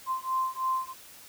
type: beating tone pair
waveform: sine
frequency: 1041 / 1044.1 Hz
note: C6 / C6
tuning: -9 / -4 cents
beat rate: 3.1 Hz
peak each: -30 / -30 dBFS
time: 0.06-0.94 s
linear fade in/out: 50 ms
effects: white hiss -50 dBFS RMS until 1.28 s